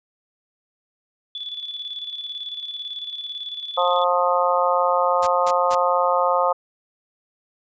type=tone with tremolo; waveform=sine; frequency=3449 Hz; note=A7; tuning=35 cents flat; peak=-27 dBFS; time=1.35-4.04 s; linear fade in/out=2 ms; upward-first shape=square; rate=18 Hz; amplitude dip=50%
type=harmonic tone; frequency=177.4 Hz; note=F3; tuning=27 cents sharp; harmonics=3 / 4 / 5 / 6 / 7; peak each=-21 / -24 / -23 / -24 / -23 dBFS; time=3.77-6.53 s; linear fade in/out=10 ms
type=noise bursts; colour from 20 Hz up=white; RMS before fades=-29 dBFS; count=3; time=5.22-5.753 s; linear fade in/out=10 ms; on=51 ms; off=190 ms
effects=resampled to 16000 Hz